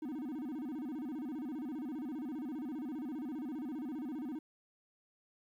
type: tone with vibrato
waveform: triangle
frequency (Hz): 277.2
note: C#4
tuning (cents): 0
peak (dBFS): -36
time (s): 0.02-4.39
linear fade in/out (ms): 5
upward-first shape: square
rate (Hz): 15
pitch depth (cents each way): 200
effects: 12-bit